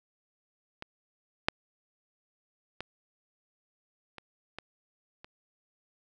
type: clicks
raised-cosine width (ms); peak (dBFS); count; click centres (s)
0.3; -23 / -7 / -20 / -27 / -23 / -30; 6; 0.824 / 1.485 / 2.806 / 4.183 / 4.586 / 5.245
effects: none